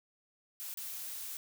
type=noise with dropouts; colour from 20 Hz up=blue; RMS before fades=-42 dBFS; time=0.6-1.37 s; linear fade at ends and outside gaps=0 ms; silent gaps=0.74-0.773 s; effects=none